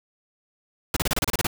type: noise bursts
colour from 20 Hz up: pink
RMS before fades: -23 dBFS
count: 10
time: 0.94-1.469 s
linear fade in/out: 2 ms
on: 25 ms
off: 31 ms
effects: none